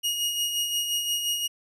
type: tone with tremolo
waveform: sawtooth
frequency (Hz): 2875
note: F7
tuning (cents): +50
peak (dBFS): -20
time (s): 0.03-1.48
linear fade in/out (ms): 20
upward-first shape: sine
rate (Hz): 5.7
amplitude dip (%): 45
effects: resampled to 32000 Hz